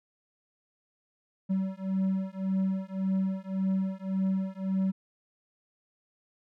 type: beating tone pair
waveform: triangle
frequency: 190 / 191.8 Hz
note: F#3 / G3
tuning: +46 / -37 cents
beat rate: 1.8 Hz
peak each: -28 dBFS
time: 1.49-4.92 s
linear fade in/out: 20 ms
effects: none